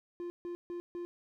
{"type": "tone bursts", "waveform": "triangle", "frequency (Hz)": 348.5, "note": "F4", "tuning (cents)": -4, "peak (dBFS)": -35, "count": 4, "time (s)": [0.2, 1.05], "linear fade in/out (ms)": 0, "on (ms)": 100, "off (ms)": 150, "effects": []}